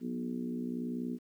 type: harmonic tone with a mistuned harmonic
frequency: 60.9 Hz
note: B1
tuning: 24 cents flat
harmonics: 3 / 4 / 5 / 6 / 7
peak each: -42 / -35 / -45 / -45 / -48 dBFS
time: 0-1.19 s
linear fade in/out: 50 ms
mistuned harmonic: 3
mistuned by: -27 cents
effects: 11-bit